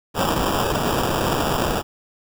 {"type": "noise with sample-and-hold", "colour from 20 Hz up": "blue", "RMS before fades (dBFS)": -21, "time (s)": [0.14, 1.83], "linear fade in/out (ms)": 50, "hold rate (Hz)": 2100, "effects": []}